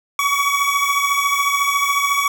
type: beating tone pair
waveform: 25% pulse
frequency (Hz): 1126 / 1140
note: C#6 / C#6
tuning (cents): +27 / +48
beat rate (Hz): 14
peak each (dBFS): -14 / -17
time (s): 0.19-2.28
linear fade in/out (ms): 2
effects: none